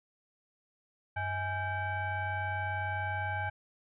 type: tone with frequency modulation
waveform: sine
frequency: 830.6 Hz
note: G#5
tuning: in tune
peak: -31 dBFS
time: 1.16-3.5 s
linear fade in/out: 10 ms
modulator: 734 Hz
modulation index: 1.4
effects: none